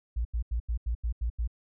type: tone bursts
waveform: sine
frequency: 57.7 Hz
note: A#1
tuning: 17 cents flat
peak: -26 dBFS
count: 8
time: 0.16-1.476 s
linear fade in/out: 10 ms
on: 91 ms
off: 84 ms
effects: none